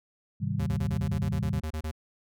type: chord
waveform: sine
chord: Ab major seventh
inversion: none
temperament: equal with one note detuned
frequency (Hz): 103.83 / 130.81 / 157.1 / 196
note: Ab2 / C3 / Eb3 / G3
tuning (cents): 0 / 0 / +17 / 0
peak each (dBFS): -32 / -32 / -33 / -33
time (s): 0.4-1.61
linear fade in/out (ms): 20
type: tone bursts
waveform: square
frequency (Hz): 78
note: D#2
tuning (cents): +5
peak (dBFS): -31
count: 13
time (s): 0.59-1.914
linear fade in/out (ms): 10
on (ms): 76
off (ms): 28
effects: none